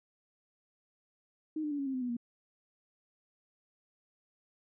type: tone with pitch steps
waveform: sine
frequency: 311.1 / 299.3 / 287.9 / 277 / 266.5 / 256.4 / 246.6 / 237.3 Hz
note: D#4 / D4 / D4 / C#4 / C4 / C4 / B3 / A#3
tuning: 0 / +33 / -34 / -1 / +32 / -35 / -2 / +31 cents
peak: -32 dBFS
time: 1.56-2.168 s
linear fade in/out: 5 ms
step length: 76 ms
effects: none